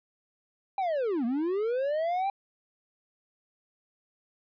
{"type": "linear two-way sweep", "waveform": "triangle", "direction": "down then up", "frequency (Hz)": [801, 224.1, 801], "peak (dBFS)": -24, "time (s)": [0.78, 2.3], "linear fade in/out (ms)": 2, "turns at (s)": 1.25, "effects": ["resampled to 11025 Hz"]}